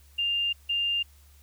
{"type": "tone bursts at uneven times", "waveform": "sine", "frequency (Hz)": 2800, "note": "F7", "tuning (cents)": 4, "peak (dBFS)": -24, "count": 2, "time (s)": [[0.18, 0.53], [0.69, 1.03]], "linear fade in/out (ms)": 10, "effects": ["added 71 Hz sine -53 dBFS peak until 1.42 s", "white hiss -61 dBFS RMS until 1.42 s"]}